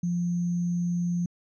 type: tone with sample-and-hold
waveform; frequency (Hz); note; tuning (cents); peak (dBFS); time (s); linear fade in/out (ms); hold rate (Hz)
sine; 174.61; F3; 0; -24; 0.03-1.26; 5; 6300
effects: resampled to 16000 Hz